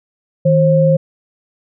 sine tone pair together, 158.7 / 533.8 Hz, D#3 / C5, +35 / +35 cents, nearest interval octave + major sixth, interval 2100 cents, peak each -11 dBFS, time 0.45-0.97 s, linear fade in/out 10 ms, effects none

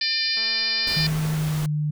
harmonic tone, 599 Hz, D5, 34 cents sharp, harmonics 3 / 4 / 5 / 6 / 7 / 8 / 9, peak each -31 / -30 / -35 / -33 / -27 / -24 / -34 dBFS, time 0.01-1.07 s, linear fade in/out 5 ms
click train, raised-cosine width 0.5 ms, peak -28 dBFS, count 223, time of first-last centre 0.37-1.37 s, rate 222 Hz
pink noise, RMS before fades -34 dBFS, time 0.87-1.66 s, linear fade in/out 2 ms
sine tone with pitch glide, 155.56 to 150.35 Hz, D#3 to D3, 0 to +41 cents, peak -21 dBFS, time 0.96-1.91 s, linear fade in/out 10 ms, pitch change -59 cents, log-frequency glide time 1.37-1.7 s
effects none

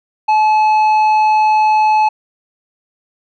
sine tone with tanh clipping, 860 Hz, A5, 40 cents flat, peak -10 dBFS, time 0.28-2.09 s, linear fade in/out 10 ms, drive 7 dB, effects none

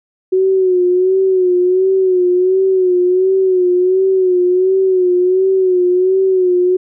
sine tone with vibrato, 370 Hz, F#4, in tune, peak -9 dBFS, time 0.32-6.77 s, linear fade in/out 10 ms, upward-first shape sine, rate 1.4 Hz, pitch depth 58 cents each way, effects none

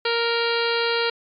harmonic tone with a mistuned harmonic, 466.2 Hz, A#4, in tune, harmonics 1 / 2 / 3 / 4 / 5 / 6 / 7 / 8 / 9 / 10, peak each -23 / -29 / -27 / -32 / -31 / -30 / -32 / -35 / -30 / -34 dBFS, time 0.05-1.1 s, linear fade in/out 5 ms, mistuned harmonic 8, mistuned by +72 cents, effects MP3 96 kbps

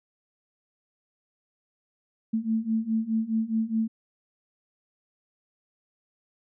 sine beating tone pair, 220 / 224.8 Hz, A3 / A3, 0 / +37 cents, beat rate 4.8 Hz, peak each -28 / -26 dBFS, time 2.33-3.88 s, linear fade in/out 10 ms, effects none

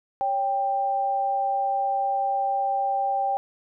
sine tone pair together, 557.7 / 788 Hz, C#5 / G5, +10 / +9 cents, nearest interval tritone, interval 599 cents, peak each -31 / -22 dBFS, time 0.21-3.37 s, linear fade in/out 0 ms, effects none

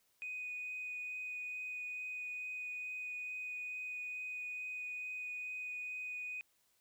sine tone with vibrato, 2488 Hz, D#7, 1 cent flat, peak -39 dBFS, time 0.22-6.41 s, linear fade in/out 0 ms, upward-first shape sine, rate 2.3 Hz, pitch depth 8 cents each way, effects tanh soft clip ceiling -36 dBFS + white hiss -75 dBFS RMS until 6.8 s

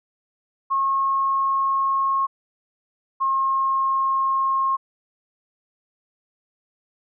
sine tone pair in turn, 1085 / 1074.4 Hz, C#6 / C6, -37 / +46 cents, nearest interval unison, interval 17 cents, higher first, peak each -18 dBFS, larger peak neither, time 0.7-2.27 / 3.2-4.77 s, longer neither, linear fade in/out 20 ms, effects none

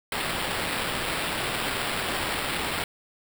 white noise with sample-and-hold, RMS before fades -29 dBFS, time 0.12-2.84 s, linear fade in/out 2 ms, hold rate 6300 Hz, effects none

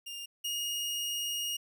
sawtooth tone pair in turn, 2809 / 2863 Hz, F7 / F7, +9 / +42 cents, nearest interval unison, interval 33 cents, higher second, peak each -36 / -29 dBFS, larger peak second, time 0.06-0.26 / 0.44-1.57 s, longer second, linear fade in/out 10 ms, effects none

